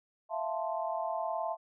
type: chord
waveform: sine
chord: F major seventh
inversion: third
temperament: equal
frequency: 659.3 / 698.5 / 880 / 1046.5 Hz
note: E5 / F5 / A5 / C6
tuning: 0 / 0 / 0 / 0 cents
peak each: -35 / -38 / -37 / -40 dBFS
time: 0.29-1.57 s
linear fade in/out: 50 ms
effects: none